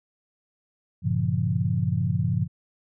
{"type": "chord", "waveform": "sine", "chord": "G half-diminished seventh", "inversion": "none", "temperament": "equal with one note detuned", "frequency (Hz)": [98, 116.54, 138.59, 171.81], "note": ["G2", "Bb2", "Db3", "F3"], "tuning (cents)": [0, 0, 0, -28], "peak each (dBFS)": -27, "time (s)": [1.02, 2.48], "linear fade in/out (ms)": 50, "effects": []}